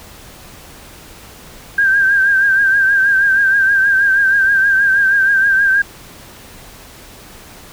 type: tone with vibrato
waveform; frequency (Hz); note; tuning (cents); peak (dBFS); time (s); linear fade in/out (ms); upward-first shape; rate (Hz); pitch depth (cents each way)
sine; 1587; G6; +21; -9; 1.78-5.82; 5; triangle; 6.3; 61
effects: pink hiss -38 dBFS RMS until 7.72 s